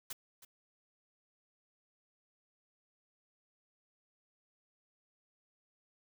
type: noise with echo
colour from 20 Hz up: white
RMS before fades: -42 dBFS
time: 0.1-0.13 s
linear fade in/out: 5 ms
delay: 320 ms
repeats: 1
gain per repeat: -14 dB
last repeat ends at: 0.45 s
effects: none